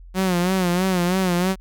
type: tone with vibrato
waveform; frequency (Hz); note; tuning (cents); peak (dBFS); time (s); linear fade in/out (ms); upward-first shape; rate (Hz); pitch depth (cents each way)
sawtooth; 182; F#3; -28; -14; 0.14-1.56; 50; sine; 3.1; 80
effects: added 43 Hz sine -39 dBFS peak until 1.6 s